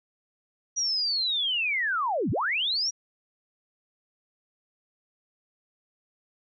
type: linear two-way sweep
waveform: sine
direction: down then up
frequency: 5830 to 82.5 to 5830 Hz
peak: -24 dBFS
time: 0.76-2.91 s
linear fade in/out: 20 ms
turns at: 2.31 s
effects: none